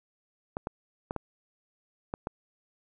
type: clicks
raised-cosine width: 1 ms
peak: -18 dBFS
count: 6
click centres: 0.569 / 0.671 / 1.109 / 1.163 / 2.139 / 2.271 s
effects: none